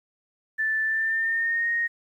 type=tone with pitch glide; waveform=sine; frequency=1760 to 1863.6 Hz; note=A6 to A#6; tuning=0 to -1 cents; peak=-22 dBFS; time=0.58-1.88 s; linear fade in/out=20 ms; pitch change=+99 cents; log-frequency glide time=0.84-1.69 s; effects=10-bit